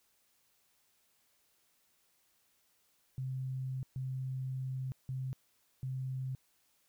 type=tone bursts at uneven times; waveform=sine; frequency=130.81 Hz; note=C3; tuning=in tune; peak=-35 dBFS; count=4; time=3.18-3.83 / 3.96-4.92 / 5.09-5.33 / 5.83-6.35 s; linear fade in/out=0 ms; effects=white hiss -73 dBFS RMS until 6.88 s